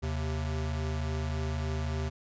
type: tone pair together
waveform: square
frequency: 77.78 / 130.81 Hz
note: D#2 / C3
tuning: 0 / 0 cents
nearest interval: major sixth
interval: 900 cents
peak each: -32 / -36 dBFS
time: 0.02-2.1 s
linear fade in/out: 20 ms
effects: resampled to 16000 Hz